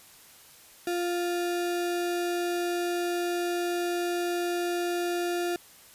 sine tone with sample-and-hold, 349.2 Hz, F4, in tune, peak -26 dBFS, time 0.87-5.56 s, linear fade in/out 2 ms, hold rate 1050 Hz, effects white hiss -53 dBFS RMS until 5.94 s + resampled to 32000 Hz

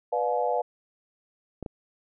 sine chord, B diminished seventh, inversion none, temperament just, 493.9 / 592.7 / 711.2 / 853.4 Hz, B4 / D5 / F5 / Ab5, 0 / +16 / +31 / +47 cents, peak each -28 / -30 / -28 / -30 dBFS, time 0.12-0.62 s, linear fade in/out 10 ms
clicks, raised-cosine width 2 ms, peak -21 dBFS, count 2, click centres 1.627 / 1.662 s
effects none

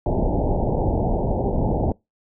pink low-pass noise, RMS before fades -21 dBFS, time 0.06-1.92 s, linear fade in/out 2 ms, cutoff 880 Hz, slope 96 dB/octave, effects noise-tail reverb RT60 0.2 s tail -24 dB re dry

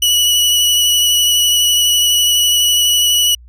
sawtooth tone with vibrato, 2940 Hz, F#7, 12 cents flat, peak -7 dBFS, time 0.02-3.35 s, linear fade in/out 5 ms, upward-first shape triangle, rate 12 Hz, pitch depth 18 cents each way, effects added 60 Hz sine -37 dBFS peak until 3.48 s

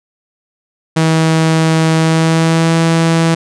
sawtooth tone with pitch glide, 160.8 to 164.56 Hz, E3 to E3, -43 to -3 cents, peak -5 dBFS, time 0.96-3.35 s, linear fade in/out 10 ms, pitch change +40 cents, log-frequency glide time 1.97-2.74 s, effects resampled to 22050 Hz

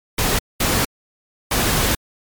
pink noise bursts at uneven times, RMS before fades -18 dBFS, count 3, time 0.18-0.39 / 0.6-0.85 / 1.51-1.95 s, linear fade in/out 5 ms, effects MP3 96 kbps

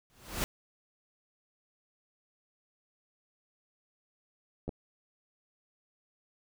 pink noise with exponential growth, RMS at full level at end -29 dBFS, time 0.1-0.44 s, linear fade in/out 0 ms, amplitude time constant 72 ms
clicks, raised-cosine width 2 ms, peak -23 / -24 dBFS, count 2, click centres 4.68 / 4.692 s
effects none

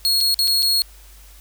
40% pulse tone with dropouts, 4311 Hz, C#8, 49 cents flat, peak -14 dBFS, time 0.05-0.82 s, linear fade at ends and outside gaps 0 ms, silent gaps 0.205-0.21 / 0.343-0.39 / 0.474-0.478 / 0.623-0.628 s, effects added 50 Hz sine -43 dBFS peak until 1.4 s + white hiss -49 dBFS RMS until 1.4 s

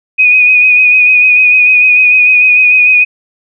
sine tone with vibrato, 2489 Hz, D#7, in tune, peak -3 dBFS, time 0.18-3.05 s, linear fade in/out 20 ms, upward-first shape sine, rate 6.7 Hz, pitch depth 28 cents each way, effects none

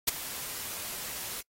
white noise with ADSR envelope, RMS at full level -21 dBFS, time 0.07-1.41 s, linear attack 13 ms, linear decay 15 ms, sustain -17 dB, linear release 4 ms, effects noise-tail reverb RT60 0.1 s tail -24 dB re dry + AAC 48 kbps

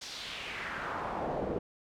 brown noise with band-pass filter sweep, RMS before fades -37 dBFS, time 0.01-1.59 s, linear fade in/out 10 ms, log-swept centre 5300 to 420 Hz, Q 2.1, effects none

